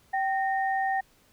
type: tone pair together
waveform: sine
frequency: 774 / 1842 Hz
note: G5 / A#6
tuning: -22 / -21 cents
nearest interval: octave + minor third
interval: 1501 cents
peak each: -25 / -31 dBFS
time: 0.13-1.01 s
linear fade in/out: 10 ms
effects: pink hiss -62 dBFS RMS until 1.32 s